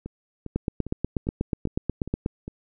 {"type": "two click trains", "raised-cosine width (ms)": 3, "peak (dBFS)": [-11, -21], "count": [15, 7], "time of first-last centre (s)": [[0.56, 2.261], [0.06, 2.479]], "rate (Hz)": [8.23, 2.48], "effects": []}